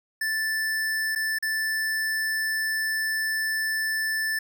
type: tone with dropouts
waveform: square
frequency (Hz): 1760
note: A6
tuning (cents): 0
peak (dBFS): -25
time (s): 0.21-4.39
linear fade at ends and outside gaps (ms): 5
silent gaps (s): 1.151-1.158 / 1.387-1.425
effects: none